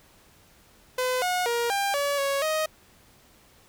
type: tone with pitch steps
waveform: sawtooth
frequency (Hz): 507 / 725 / 472.2 / 797 / 569 / 555 / 626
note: B4 / F#5 / A#4 / G5 / C#5 / C#5 / D#5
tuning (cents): +45 / -35 / +22 / +28 / +45 / +2 / +10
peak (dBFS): -20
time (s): 0.98-2.66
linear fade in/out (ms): 5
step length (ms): 240
effects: pink hiss -57 dBFS RMS until 3.68 s